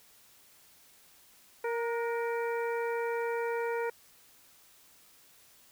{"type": "harmonic tone with a mistuned harmonic", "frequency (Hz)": 466.2, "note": "A#4", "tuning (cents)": 0, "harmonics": [1, 2, 3, 4, 5], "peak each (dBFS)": [-31, -37, -41, -43, -45], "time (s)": [1.64, 3.9], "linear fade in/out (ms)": 5, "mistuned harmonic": 3, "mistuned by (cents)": 47, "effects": ["white hiss -60 dBFS RMS until 5.71 s"]}